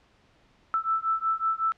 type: beating tone pair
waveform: sine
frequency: 1318.5 / 1323.9 Hz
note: E6 / E6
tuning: 0 / +7 cents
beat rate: 5.4 Hz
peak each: -27 dBFS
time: 0.74-1.72 s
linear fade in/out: 0 ms
effects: pink hiss -62 dBFS RMS until 1.77 s + low-pass 4000 Hz 12 dB/octave